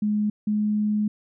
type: tone pair in turn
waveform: sine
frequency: 210 / 210.7 Hz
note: G#3 / G#3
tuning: +19 / +25 cents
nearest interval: unison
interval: 6 cents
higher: second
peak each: -20 dBFS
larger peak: neither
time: 0.02-0.3 / 0.47-1.08 s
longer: second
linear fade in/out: 5 ms
effects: none